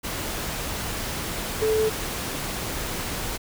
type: tone in noise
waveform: sine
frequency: 436.5 Hz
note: A4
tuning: 14 cents flat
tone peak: -19 dBFS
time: 1.61-1.9 s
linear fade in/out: 20 ms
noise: pink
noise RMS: -30 dBFS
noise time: 0.03-3.38 s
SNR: +8 dB
effects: none